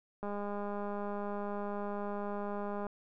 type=click train; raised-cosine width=1 ms; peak=-26 dBFS; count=539; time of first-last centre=0.23-2.867 s; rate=204 Hz; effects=none